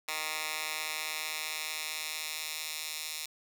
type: tone with high-pass filter sweep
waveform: 10% pulse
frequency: 155.56 Hz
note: D#3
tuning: in tune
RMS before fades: -37 dBFS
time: 0.08-3.26 s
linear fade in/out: 5 ms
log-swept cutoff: 1600 to 3700 Hz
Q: 0.83
effects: none

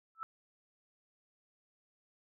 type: tone with exponential growth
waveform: sine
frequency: 1318.5 Hz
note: E6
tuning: in tune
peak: -33 dBFS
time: 0.15-0.23 s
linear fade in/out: 0 ms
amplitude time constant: 17 ms
effects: none

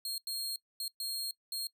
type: tone bursts at uneven times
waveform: sawtooth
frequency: 4245 Hz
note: C8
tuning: 24 cents sharp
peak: -32 dBFS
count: 5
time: 0.05-0.18 / 0.27-0.56 / 0.8-0.88 / 1-1.31 / 1.52-1.67 s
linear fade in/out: 2 ms
effects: noise-tail reverb RT60 0.1 s tail -22 dB re dry

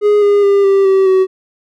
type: tone with pitch steps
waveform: triangle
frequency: 415.3 / 407.5 / 399.8 / 392.2 / 384.8 / 377.5 Hz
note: G#4 / G#4 / G4 / G4 / G4 / F#4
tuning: 0 / -33 / +34 / +1 / -32 / +35 cents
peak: -5 dBFS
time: 0.01-1.27 s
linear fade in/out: 50 ms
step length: 210 ms
effects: none

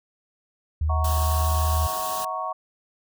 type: tone with pitch glide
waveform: sine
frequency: 77.2 to 78.19 Hz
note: D#2 to D#2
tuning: -13 to +9 cents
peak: -20 dBFS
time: 0.81-1.87 s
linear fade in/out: 5 ms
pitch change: +22 cents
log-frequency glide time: 1.17-1.41 s
type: chord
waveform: sine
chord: D# minor seventh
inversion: none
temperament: equal with one note detuned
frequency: 637.9 / 740 / 932.3 / 1108.7 Hz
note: D#5 / F#5 / A#5 / C#6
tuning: +43 / 0 / 0 / 0 cents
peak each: -34 / -32 / -34 / -29 dBFS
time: 0.89-2.53 s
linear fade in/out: 10 ms
type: band-stop noise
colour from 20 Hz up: white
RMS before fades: -33 dBFS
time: 1.04-2.25 s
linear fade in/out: 5 ms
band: 1800 to 2600 Hz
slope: 96 dB/octave
effects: none

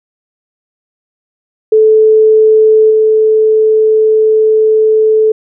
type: tone with level steps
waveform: sine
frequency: 435.7 Hz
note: A4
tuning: 17 cents flat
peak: -3 / -5 dBFS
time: 1.72-5.32 s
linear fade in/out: 5 ms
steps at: 2.9 s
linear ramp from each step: 10 ms
effects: none

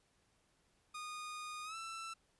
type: tone with pitch glide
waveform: sawtooth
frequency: 1229 to 1332.5 Hz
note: D#6 to E6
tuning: -22 to +18 cents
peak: -40 dBFS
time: 0.94-2.14 s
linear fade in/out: 10 ms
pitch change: +140 cents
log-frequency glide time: 1.64-1.76 s
effects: pink hiss -75 dBFS RMS until 2.39 s + resampled to 24000 Hz

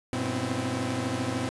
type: tone cluster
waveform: sawtooth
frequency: 97.4 / 120.8 / 255.9 / 268.8 / 328.1 Hz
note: G2 / B2 / C4 / C4 / E4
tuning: -11 / -38 / -38 / +47 / -8 cents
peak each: -33 / -29 / -28 / -31 / -33 dBFS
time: 0.13-1.49 s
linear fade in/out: 0 ms
effects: resampled to 24000 Hz

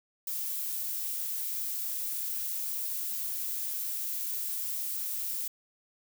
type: noise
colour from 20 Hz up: violet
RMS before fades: -34 dBFS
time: 0.27-5.48 s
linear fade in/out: 5 ms
effects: none

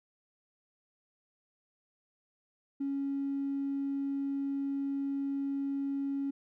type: tone with tanh clipping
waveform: triangle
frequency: 277.2 Hz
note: C#4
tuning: in tune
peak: -30 dBFS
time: 2.8-6.31 s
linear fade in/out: 10 ms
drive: 1 dB
effects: none

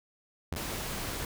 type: tone with exponential decay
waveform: sawtooth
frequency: 82.41 Hz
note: E2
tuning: in tune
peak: -26 dBFS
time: 0.52-0.66 s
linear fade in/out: 0 ms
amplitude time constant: 29 ms
type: noise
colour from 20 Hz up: pink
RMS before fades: -36 dBFS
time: 0.56-1.25 s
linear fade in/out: 2 ms
effects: none

